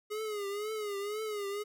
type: tone with vibrato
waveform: square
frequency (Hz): 416.9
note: G#4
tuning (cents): +7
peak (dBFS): -35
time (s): 0.1-1.64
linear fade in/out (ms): 20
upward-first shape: triangle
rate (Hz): 2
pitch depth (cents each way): 98
effects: none